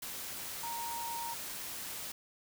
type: tone in noise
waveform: sine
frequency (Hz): 932.3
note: A#5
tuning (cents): 0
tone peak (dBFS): -38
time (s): 0.63-1.34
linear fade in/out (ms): 5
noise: white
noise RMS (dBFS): -42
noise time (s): 0.02-2.12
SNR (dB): +1
effects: none